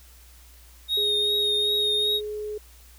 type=tone with vibrato; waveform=triangle; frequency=3729 Hz; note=A#7; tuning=in tune; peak=-20 dBFS; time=0.88-2.21 s; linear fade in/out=50 ms; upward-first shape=triangle; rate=2.6 Hz; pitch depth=30 cents each way
type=tone with pitch glide; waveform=sine; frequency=415.3 to 422.3 Hz; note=G#4 to G#4; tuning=0 to +29 cents; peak=-29 dBFS; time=0.97-2.58 s; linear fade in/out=5 ms; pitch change=+29 cents; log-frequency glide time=1.46-2.37 s
effects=added 60 Hz sine -49 dBFS peak until 2.98 s + white hiss -54 dBFS RMS until 2.98 s